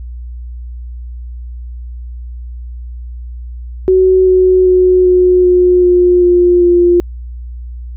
sine tone with pitch steps, 373.8 / 370.4 / 367 / 363.6 / 360.2 / 356.9 / 353.6 / 350.4 Hz, F#4 / F#4 / F#4 / F#4 / F#4 / F4 / F4 / F4, +18 / +2 / -14 / -30 / -46 / +38 / +22 / +6 cents, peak -5 dBFS, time 3.88-7 s, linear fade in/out 0 ms, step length 390 ms, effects added 60 Hz sine -23 dBFS peak until 7.96 s

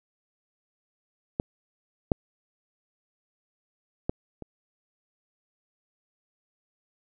clicks, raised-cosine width 2 ms, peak -12 / -7 / -12 / -25 dBFS, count 4, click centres 1.399 / 2.118 / 4.095 / 4.423 s, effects none

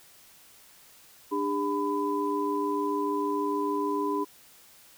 sine tone cluster, 297 / 403.7 / 1002 Hz, D4 / G#4 / B5, +20 / -49 / +25 cents, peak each -30 dBFS, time 1.31-4.25 s, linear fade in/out 20 ms, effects white hiss -55 dBFS RMS until 4.97 s

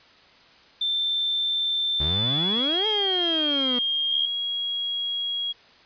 sine tone with pitch glide, 3559 to 3226 Hz, A7 to G7, +19 to +49 cents, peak -22 dBFS, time 0.81-4.26 s, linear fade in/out 5 ms, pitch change -170 cents, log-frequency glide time 2.08-2.92 s
30% pulse exponential two-way sweep, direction up then down, 69.3 to 440 to 241.6 Hz, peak -24 dBFS, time 2-3.79 s, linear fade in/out 5 ms, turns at 2.87 s
sine tone, 3300 Hz, G#7, 12 cents flat, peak -25 dBFS, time 4.11-5.53 s, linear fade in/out 20 ms
effects white hiss -53 dBFS RMS until 5.85 s + resampled to 11025 Hz

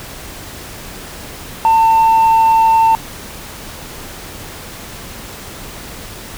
sine tone, 898 Hz, A5, 35 cents sharp, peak -5 dBFS, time 1.65-2.95 s, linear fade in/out 0 ms, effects tanh soft clip ceiling -6 dBFS + pink hiss -31 dBFS RMS until 6.37 s

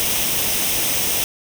white noise with comb filter, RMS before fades -20 dBFS, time 0-1.24 s, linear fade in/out 0 ms, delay 0.34 ms, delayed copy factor +0.5, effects none

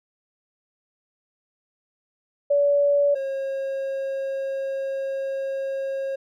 sine / triangle tone pair in turn, 572 / 541.3 Hz, D5 / C#5, -46 / -41 cents, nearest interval minor second, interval 95 cents, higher first, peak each -16 / -23 dBFS, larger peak first, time 2.5-3.15 / 3.15-6.16 s, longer second, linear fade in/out 10 ms, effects none

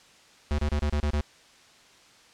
square tone bursts, 74 Hz, D2, 14 cents sharp, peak -24 dBFS, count 7, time 0.51-1.208 s, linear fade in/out 0 ms, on 74 ms, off 30 ms, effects white hiss -55 dBFS RMS until 2.33 s + low-pass 6000 Hz 12 dB/octave

